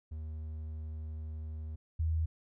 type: tone pair in turn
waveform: triangle / sine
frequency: 78 / 80.33 Hz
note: D#2 / E2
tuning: +5 / -44 cents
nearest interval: minor second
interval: 51 cents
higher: second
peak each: -36 / -28 dBFS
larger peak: second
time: 0.11-1.76 / 1.99-2.26 s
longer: first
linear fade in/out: 10 ms
effects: none